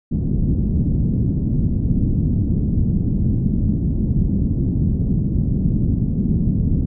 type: low-pass noise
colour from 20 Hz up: white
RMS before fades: -18 dBFS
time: 0.11-6.86 s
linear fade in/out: 10 ms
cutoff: 220 Hz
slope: 24 dB/octave
effects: none

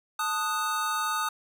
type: chord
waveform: square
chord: D# diminished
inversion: second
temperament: equal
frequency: 880 / 1244.5 / 1480 Hz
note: A5 / D#6 / F#6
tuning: 0 / 0 / 0 cents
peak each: -34 / -29 / -35 dBFS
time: 0.19-1.29 s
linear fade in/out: 5 ms
effects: none

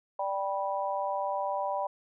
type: chord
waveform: sine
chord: G major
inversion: second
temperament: just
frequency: 588 / 784 / 980 Hz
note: D5 / G5 / B5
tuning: +2 / 0 / -14 cents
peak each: -33 dBFS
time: 0.19-1.87 s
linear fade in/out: 5 ms
effects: none

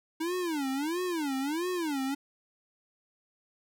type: tone with vibrato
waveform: square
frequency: 311.1 Hz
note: D#4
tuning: in tune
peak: -30 dBFS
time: 0.2-2.15 s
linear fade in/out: 10 ms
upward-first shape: sine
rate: 1.5 Hz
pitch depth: 280 cents each way
effects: none

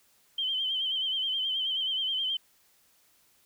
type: tone with vibrato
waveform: sine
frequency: 3108 Hz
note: G7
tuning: 16 cents flat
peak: -27 dBFS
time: 0.38-2.37 s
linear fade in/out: 5 ms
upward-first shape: sine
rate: 9.4 Hz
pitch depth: 57 cents each way
effects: white hiss -65 dBFS RMS until 3.45 s

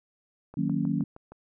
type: click train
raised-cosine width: 1 ms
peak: -31 dBFS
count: 6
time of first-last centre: 0.54-1.32 s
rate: 6.41 Hz
type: chord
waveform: sine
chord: D# minor seventh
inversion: none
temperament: equal with one note detuned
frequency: 155.56 / 185 / 230.9 / 277.2 Hz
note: D#3 / F#3 / A#3 / C#4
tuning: 0 / 0 / -16 / 0 cents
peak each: -30 dBFS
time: 0.57-1.04 s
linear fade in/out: 5 ms
effects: none

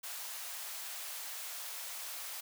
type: high-pass noise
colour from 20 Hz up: white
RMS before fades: -43 dBFS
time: 0.03-2.41 s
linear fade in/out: 10 ms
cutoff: 590 Hz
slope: 24 dB/octave
effects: none

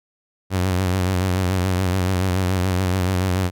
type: tone with vibrato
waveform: sawtooth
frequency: 92.5 Hz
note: F#2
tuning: in tune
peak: -14 dBFS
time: 0.5-3.51 s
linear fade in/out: 50 ms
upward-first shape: sine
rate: 7 Hz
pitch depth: 63 cents each way
effects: none

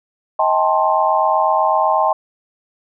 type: chord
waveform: sine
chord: A half-diminished seventh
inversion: second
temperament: just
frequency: 633.6 / 792 / 880 / 1056 Hz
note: Eb5 / G5 / A5 / C6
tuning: +31 / +18 / 0 / +16 cents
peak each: -18 dBFS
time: 0.39-2.13 s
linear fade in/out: 5 ms
effects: none

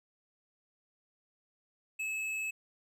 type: tone with hard clipping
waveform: triangle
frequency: 2594 Hz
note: E7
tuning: 28 cents flat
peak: -35 dBFS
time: 1.99-2.51 s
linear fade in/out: 10 ms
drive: 12 dB
effects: none

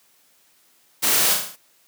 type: noise with echo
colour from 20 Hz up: white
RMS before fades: -20 dBFS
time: 1.02-1.35 s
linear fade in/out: 20 ms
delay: 36 ms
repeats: 6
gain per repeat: -4 dB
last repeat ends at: 1.566 s
effects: white hiss -59 dBFS RMS until 1.87 s + high-pass 150 Hz 12 dB/octave

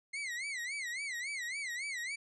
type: tone with vibrato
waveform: 40% pulse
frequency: 2080 Hz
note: C7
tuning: 11 cents flat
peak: -36 dBFS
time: 0.13-2.16 s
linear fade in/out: 10 ms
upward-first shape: sine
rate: 3.6 Hz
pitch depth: 180 cents each way
effects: resampled to 24000 Hz + 13-bit

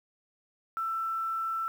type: tone with quantisation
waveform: sine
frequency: 1333 Hz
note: E6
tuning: 19 cents sharp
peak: -29 dBFS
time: 0.77-1.68 s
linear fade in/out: 0 ms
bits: 9
effects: none

